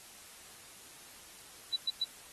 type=tone bursts; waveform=sine; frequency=3951 Hz; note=B7; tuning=in tune; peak=-28 dBFS; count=3; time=1.73-2.043 s; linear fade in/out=5 ms; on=31 ms; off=110 ms; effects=white hiss -53 dBFS RMS until 2.32 s + AAC 32 kbps